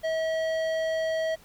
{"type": "tone with tanh clipping", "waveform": "sine", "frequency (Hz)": 643, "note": "E5", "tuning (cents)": -43, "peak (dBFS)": -27, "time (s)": [0.03, 1.36], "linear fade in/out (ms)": 20, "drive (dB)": 14, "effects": ["pink hiss -55 dBFS RMS until 1.44 s"]}